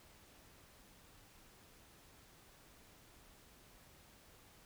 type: silence
effects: pink hiss -63 dBFS RMS until 4.65 s